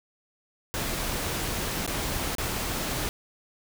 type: noise with dropouts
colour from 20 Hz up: pink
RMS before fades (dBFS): -30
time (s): 0.74-3.09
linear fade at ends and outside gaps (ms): 0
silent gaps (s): 1.864-1.876 / 2.351-2.383
effects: none